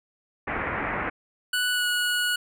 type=low-pass noise; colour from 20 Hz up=white; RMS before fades=-29 dBFS; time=0.47-1.1 s; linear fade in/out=10 ms; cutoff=2200 Hz; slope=48 dB/octave
type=tone with pitch glide; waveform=25% pulse; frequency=1480 to 1459.6 Hz; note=F#6 to F#6; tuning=0 to -24 cents; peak=-19 dBFS; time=1.53-2.36 s; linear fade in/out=5 ms; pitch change=-24 cents; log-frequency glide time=1.71-1.87 s
effects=none